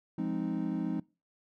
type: chord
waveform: triangle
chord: F minor seventh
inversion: none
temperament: equal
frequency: 174.61 / 207.7 / 261.6 / 311.1 Hz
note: F3 / Ab3 / C4 / Eb4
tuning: 0 / 0 / 0 / 0 cents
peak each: -34 dBFS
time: 0.18-1 s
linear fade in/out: 5 ms
effects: noise-tail reverb RT60 0.3 s tail -23 dB re dry